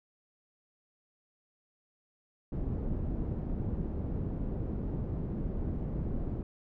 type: low-pass noise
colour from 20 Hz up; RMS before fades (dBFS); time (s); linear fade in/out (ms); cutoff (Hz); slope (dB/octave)
pink; -34; 2.52-6.43; 5; 310; 12
effects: none